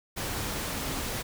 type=tone in noise; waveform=sine; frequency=266.9 Hz; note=C4; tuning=35 cents sharp; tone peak=-40 dBFS; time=0.7-1.01 s; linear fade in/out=20 ms; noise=pink; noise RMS=-33 dBFS; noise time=0.16-1.23 s; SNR=-10 dB; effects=none